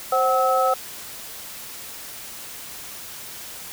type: tone cluster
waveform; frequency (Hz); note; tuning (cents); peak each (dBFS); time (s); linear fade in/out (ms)
sine; 526 / 753 / 1296; C5 / F#5 / E6; +9 / +30 / -30; -21; 0.12-0.74; 5
effects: white hiss -37 dBFS RMS until 3.72 s